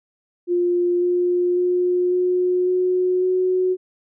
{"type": "tone with pitch steps", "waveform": "sine", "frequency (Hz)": [352.1, 355.4, 358.7, 362, 365.4, 368.8], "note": ["F4", "F4", "F4", "F#4", "F#4", "F#4"], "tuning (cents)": [14, 30, 46, -38, -22, -6], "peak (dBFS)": -16, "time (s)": [0.47, 3.77], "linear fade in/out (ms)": 50, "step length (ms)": 550, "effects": []}